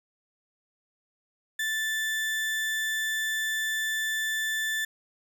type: tone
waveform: 35% pulse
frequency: 1760 Hz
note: A6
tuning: in tune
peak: -25 dBFS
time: 1.59-4.85 s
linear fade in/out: 5 ms
effects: none